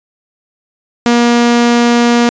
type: tone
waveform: sawtooth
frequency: 238 Hz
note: A#3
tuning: 36 cents sharp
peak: -3 dBFS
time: 1.06-2.29 s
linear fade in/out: 0 ms
effects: resampled to 16000 Hz